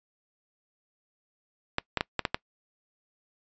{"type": "clicks", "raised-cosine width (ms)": 0.3, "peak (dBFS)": -9, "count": 6, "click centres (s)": [1.784, 1.973, 2.009, 2.193, 2.252, 2.345], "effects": ["noise-tail reverb RT60 0.1 s tail -24 dB re dry", "resampled to 16000 Hz"]}